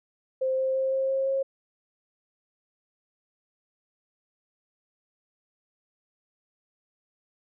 sine tone with pitch steps, 523 / 526.3 / 529.7 / 533.1 / 536.5 / 539.9 Hz, C5 / C5 / C5 / C5 / C5 / C#5, -1 / +10 / +21 / +32 / +43 / -46 cents, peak -23 dBFS, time 0.41-1.43 s, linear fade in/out 10 ms, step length 170 ms, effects none

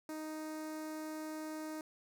sawtooth tone with notch filter, 311.1 Hz, D#4, in tune, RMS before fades -43 dBFS, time 0.09-1.81 s, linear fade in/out 2 ms, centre 3100 Hz, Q 1.1, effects none

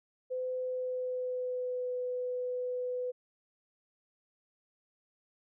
sine tone with pitch glide, 509 to 498.8 Hz, C5 to B4, -48 to +17 cents, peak -32 dBFS, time 0.3-3.12 s, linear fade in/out 20 ms, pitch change -35 cents, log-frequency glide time 0.55-1.92 s, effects none

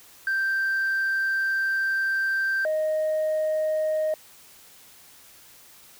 sine tone pair in turn, 1568 / 622.3 Hz, G6 / D#5, 0 / 0 cents, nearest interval octave + major third, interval 1600 cents, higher first, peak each -20 dBFS, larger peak neither, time 0.27-2.65 / 2.65-4.14 s, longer first, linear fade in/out 2 ms, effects tanh soft clip ceiling -20 dBFS + white hiss -51 dBFS RMS until 5.99 s

